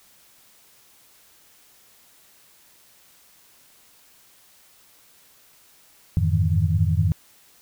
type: tone cluster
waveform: sine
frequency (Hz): 87.3 / 99.5 / 104.2 / 152.8 / 163.5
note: F2 / G2 / G#2 / D#3 / E3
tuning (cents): 0 / +26 / +6 / -31 / -14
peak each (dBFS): -21 / -29 / -23 / -24 / -27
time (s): 6.17-7.12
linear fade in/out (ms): 0
effects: white hiss -55 dBFS RMS until 7.61 s